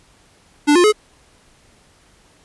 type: tone with pitch steps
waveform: square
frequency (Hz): 293.7 / 353.3 / 425.1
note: D4 / F4 / G#4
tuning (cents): 0 / +20 / +40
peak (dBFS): -10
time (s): 0.67-0.925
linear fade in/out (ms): 20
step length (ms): 85
effects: pink hiss -53 dBFS RMS until 2.44 s + resampled to 24000 Hz